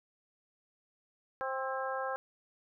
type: harmonic tone with a mistuned harmonic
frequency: 263.9 Hz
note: C4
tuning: 15 cents sharp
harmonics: 2 / 3 / 4 / 5 / 6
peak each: -37 / -39 / -40 / -41 / -42 dBFS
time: 1.41-2.16 s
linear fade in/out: 0 ms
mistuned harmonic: 6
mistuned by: +30 cents
effects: none